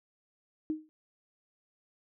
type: tone with exponential decay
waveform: sine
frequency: 311.1 Hz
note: D#4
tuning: in tune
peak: -26 dBFS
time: 0.7-0.89 s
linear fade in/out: 0 ms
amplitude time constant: 41 ms
effects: none

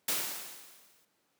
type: noise with exponential decay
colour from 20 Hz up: white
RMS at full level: -29 dBFS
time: 0.08-1.05 s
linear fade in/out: 5 ms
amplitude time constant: 210 ms
effects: pink hiss -74 dBFS RMS until 1.39 s + high-pass 200 Hz 12 dB/octave

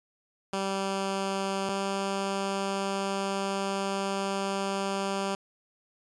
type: tone pair in turn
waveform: 10% pulse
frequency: 194.5 / 195.97 Hz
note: G3 / G3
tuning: -13 / 0 cents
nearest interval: unison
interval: 13 cents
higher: second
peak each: -20 dBFS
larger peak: neither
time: 0.53-1.69 / 1.69-5.35 s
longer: second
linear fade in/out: 2 ms
effects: resampled to 22050 Hz

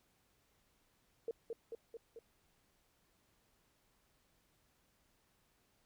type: tone with echo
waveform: sine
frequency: 459.4 Hz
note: A#4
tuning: 25 cents flat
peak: -36 dBFS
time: 1.28-1.31 s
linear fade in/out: 2 ms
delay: 220 ms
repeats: 4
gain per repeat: -3 dB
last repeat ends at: 2.19 s
effects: pink hiss -75 dBFS RMS until 5.85 s

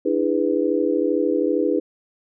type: chord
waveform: sine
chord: E dominant seventh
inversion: third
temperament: just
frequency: 296.7 / 329.6 / 412 / 494.4 Hz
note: D4 / E4 / G#4 / B4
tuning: +18 / 0 / -14 / +2 cents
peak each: -23 dBFS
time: 0.05-1.8 s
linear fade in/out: 10 ms
effects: none

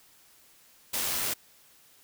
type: noise with amplitude modulation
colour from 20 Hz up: white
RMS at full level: -29 dBFS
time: 0.93-1.34 s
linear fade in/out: 10 ms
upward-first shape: sine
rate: 90.8 Hz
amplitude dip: 25%
effects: white hiss -59 dBFS RMS until 2.03 s

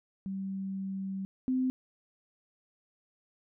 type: tone pair in turn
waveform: sine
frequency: 192.9 / 257.5 Hz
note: G3 / C4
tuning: -28 / -28 cents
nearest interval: perfect fourth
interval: 500 cents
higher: second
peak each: -33 / -26 dBFS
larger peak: second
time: 0.26-1.25 / 1.48-1.7 s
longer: first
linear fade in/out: 0 ms
effects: none

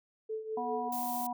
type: tone with tremolo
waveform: sine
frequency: 438 Hz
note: A4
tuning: 8 cents flat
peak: -32 dBFS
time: 0.29-0.89 s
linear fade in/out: 10 ms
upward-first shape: triangle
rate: 5 Hz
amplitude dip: 75%
type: harmonic tone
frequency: 243.6 Hz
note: B3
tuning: 24 cents flat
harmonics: 1 / 3 / 4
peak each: -40 / -35 / -38 dBFS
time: 0.57-1.33 s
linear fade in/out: 5 ms
type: noise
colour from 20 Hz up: violet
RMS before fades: -40 dBFS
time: 0.92-1.27 s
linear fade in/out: 5 ms
effects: none

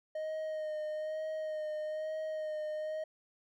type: tone with vibrato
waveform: triangle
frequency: 620 Hz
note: D#5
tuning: 6 cents flat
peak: -33 dBFS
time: 0.15-3.04 s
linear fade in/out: 5 ms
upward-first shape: sine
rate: 1.1 Hz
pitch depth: 22 cents each way
effects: none

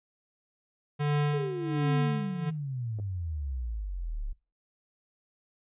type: tone with tremolo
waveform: square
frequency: 146.83 Hz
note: D3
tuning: in tune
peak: -24 dBFS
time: 0.99-2.51 s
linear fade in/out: 20 ms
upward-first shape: sine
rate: 1.3 Hz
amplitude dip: 80%
type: exponential sweep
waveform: sine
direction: down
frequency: 440 to 32.98 Hz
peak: -31 dBFS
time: 1.33-4.33 s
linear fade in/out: 10 ms
type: clicks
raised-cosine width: 2 ms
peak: -32 dBFS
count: 2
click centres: 2.988 / 2.998 s
effects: noise-tail reverb RT60 0.3 s tail -21 dB re dry + resampled to 8000 Hz

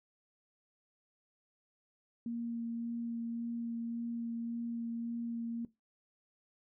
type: tone with vibrato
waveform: sine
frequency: 233.1 Hz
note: A#3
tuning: in tune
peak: -35 dBFS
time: 2.26-5.65 s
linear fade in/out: 2 ms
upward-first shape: sine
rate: 1.8 Hz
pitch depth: 10 cents each way
effects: noise-tail reverb RT60 0.2 s tail -18 dB re dry

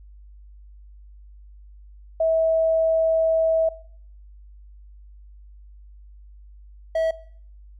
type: tone pair in turn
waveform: sine / triangle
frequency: 648 / 648 Hz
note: E5 / E5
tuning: -30 / -30 cents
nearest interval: unison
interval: 0 cents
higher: neither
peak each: -17 dBFS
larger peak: neither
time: 2.2-3.69 / 6.95-7.11 s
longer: first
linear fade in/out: 5 ms
effects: noise-tail reverb RT60 0.6 s tail -20 dB re dry + added 50 Hz sine -43 dBFS peak until 7.79 s

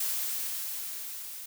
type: noise with level ramp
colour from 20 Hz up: blue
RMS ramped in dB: -30 to -42 dBFS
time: 0-1.46 s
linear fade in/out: 5 ms
effects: none

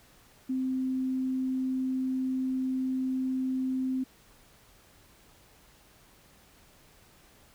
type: tone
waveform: sine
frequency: 260 Hz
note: C4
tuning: 11 cents flat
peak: -27 dBFS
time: 0.49-4.04 s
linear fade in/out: 10 ms
effects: pink hiss -59 dBFS RMS until 7.54 s

